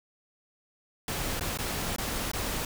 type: noise with dropouts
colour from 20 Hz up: pink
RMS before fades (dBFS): -32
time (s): 1.08-2.65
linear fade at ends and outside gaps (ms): 2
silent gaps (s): 1.396-1.409 / 1.574-1.587 / 1.962-1.983 / 2.316-2.334
effects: none